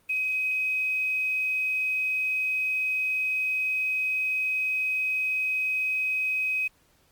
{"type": "tone with quantisation", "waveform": "sine", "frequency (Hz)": 2527, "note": "D#7", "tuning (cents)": 26, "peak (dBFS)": -24, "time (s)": [0.09, 6.68], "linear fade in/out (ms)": 10, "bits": 8, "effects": ["pink hiss -64 dBFS RMS until 7.11 s", "Opus 32 kbps"]}